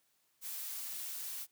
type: noise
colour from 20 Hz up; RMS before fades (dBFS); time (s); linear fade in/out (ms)
blue; -42; 0.41-1.47; 50
effects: white hiss -75 dBFS RMS until 1.51 s + high-pass 80 Hz 12 dB/octave